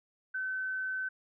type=tone; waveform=sine; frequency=1525 Hz; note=G6; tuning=48 cents flat; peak=-32 dBFS; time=0.34-1.09 s; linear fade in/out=10 ms; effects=none